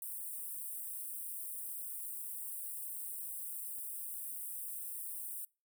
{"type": "high-pass noise", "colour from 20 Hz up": "white", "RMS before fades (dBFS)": -43, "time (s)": [0.02, 5.45], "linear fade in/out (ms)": 2, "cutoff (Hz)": 8300, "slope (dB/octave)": 96, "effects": ["noise-tail reverb RT60 0.3 s tail -25 dB re dry"]}